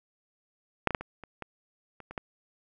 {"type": "clicks", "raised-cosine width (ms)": 0.5, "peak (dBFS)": [-7, -17, -9, -23, -28, -22, -30, -27, -18], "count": 9, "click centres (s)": [0.873, 0.907, 0.948, 1.01, 1.237, 1.423, 2.003, 2.11, 2.178], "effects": []}